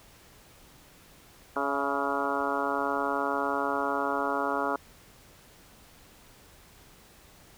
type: harmonic tone with a mistuned harmonic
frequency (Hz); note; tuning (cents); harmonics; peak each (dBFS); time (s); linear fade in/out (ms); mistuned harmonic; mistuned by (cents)
140.5; C#3; +24; 2 / 3 / 4 / 5 / 6 / 7 / 8 / 9 / 10; -35 / -35 / -35 / -35 / -35 / -35 / -35 / -35 / -35; 1.56-4.76; 2; 5; -44
effects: pink hiss -55 dBFS RMS until 7.57 s